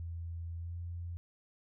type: tone with pitch glide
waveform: sine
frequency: 84.1 to 86.12 Hz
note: E2 to F2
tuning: +35 to -24 cents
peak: -38 dBFS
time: 0-1.17 s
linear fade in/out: 0 ms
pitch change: +41 cents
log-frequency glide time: 0.58-0.75 s
effects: none